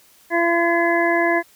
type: harmonic tone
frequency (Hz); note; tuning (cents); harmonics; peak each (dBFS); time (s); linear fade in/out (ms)
339.9; F4; -47; 1 / 2 / 3 / 5 / 6; -20 / -20 / -25 / -22 / -24; 0.3-1.43; 50
effects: white hiss -53 dBFS RMS until 1.55 s